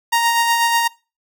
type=tone with tremolo; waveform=sawtooth; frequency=932.3 Hz; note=A#5; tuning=in tune; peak=-9 dBFS; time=0.12-0.88 s; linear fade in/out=10 ms; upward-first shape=sine; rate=8.2 Hz; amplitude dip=35%; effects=noise-tail reverb RT60 0.3 s tail -23 dB re dry